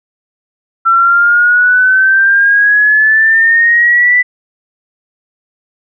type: exponential sweep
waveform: sine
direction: up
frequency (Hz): 1343 to 1988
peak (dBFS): -5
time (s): 0.85-4.23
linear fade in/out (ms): 20
effects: none